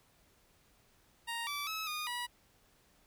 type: tone with pitch steps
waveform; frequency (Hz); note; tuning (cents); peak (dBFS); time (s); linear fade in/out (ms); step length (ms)
15% pulse; 932 / 1157 / 1293 / 1225 / 970; A#5 / D6 / E6 / D#6 / B5; -1 / -26 / -34 / -27 / -31; -30; 1.27-2.27; 20; 200
effects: pink hiss -68 dBFS RMS until 3.06 s